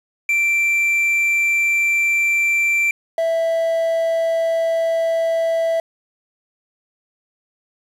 triangle tone pair in turn, 2349 / 659.2 Hz, D7 / E5, 0 / 0 cents, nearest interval octave + minor seventh, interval 2200 cents, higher first, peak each -13 / -14 dBFS, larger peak first, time 0.29-2.91 / 3.18-5.8 s, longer neither, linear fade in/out 2 ms, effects resampled to 32000 Hz + 7-bit

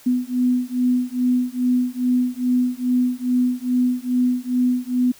sine beating tone pair, 248.2 / 250.6 Hz, B3 / B3, +9 / +25 cents, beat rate 2.4 Hz, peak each -20 dBFS, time 0.06-5.12 s, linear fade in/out 10 ms, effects white hiss -48 dBFS RMS until 5.19 s

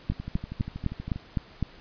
two click trains, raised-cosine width 5 ms, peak -22 / -13 dBFS, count 14 / 7, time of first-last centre 0.12-1.16 / 0.1-1.627 s, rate 12.5 / 3.93 Hz, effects pink hiss -51 dBFS RMS until 1.8 s + resampled to 11025 Hz

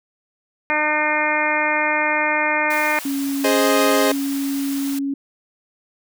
harmonic tone, 303 Hz, D#4, 46 cents flat, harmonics 1 / 2 / 3 / 4 / 5 / 6 / 7 / 8, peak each -29 / -25 / -23 / -28 / -27 / -24 / -23 / -25 dBFS, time 0.7-2.99 s, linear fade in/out 0 ms
white high-pass noise, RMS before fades -33 dBFS, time 2.7-4.99 s, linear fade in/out 5 ms, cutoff 590 Hz, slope 24 dB/octave
sine tone, 277.2 Hz, C#4, in tune, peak -20 dBFS, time 3.05-5.14 s, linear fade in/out 5 ms
sawtooth chord, Ab major, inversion none, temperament equal, 415.3 / 523.3 / 622.3 Hz, Ab4 / C5 / Eb5, 0 / 0 / 0 cents, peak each -16 dBFS, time 3.44-4.12 s, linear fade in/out 5 ms
effects none

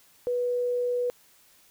sine tone, 490 Hz, B4, 14 cents flat, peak -24 dBFS, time 0.27-1.1 s, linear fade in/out 0 ms, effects white hiss -59 dBFS RMS until 1.7 s

